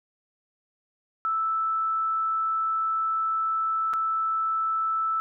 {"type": "tone with dropouts", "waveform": "sine", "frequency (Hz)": 1317, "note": "E6", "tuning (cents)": -2, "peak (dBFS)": -23, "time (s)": [1.25, 5.2], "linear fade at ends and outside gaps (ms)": 0, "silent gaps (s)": [3.933, 3.937], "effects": []}